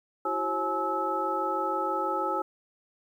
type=tone cluster; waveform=sine; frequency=333.2 / 379.4 / 538 / 850 / 1302 Hz; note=E4 / F#4 / C5 / G#5 / E6; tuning=+19 / +43 / +48 / +40 / -22 cents; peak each=-36 / -35 / -34 / -31 / -30 dBFS; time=0.25-2.42 s; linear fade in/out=5 ms; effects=10-bit